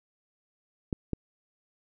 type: clicks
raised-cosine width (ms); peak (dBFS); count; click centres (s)
3; -16; 2; 0.928 / 1.133
effects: none